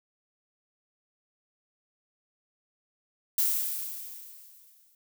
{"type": "noise with exponential decay", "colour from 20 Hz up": "violet", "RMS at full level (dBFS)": -24, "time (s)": [3.38, 4.95], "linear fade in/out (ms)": 2, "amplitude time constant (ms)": 340, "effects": []}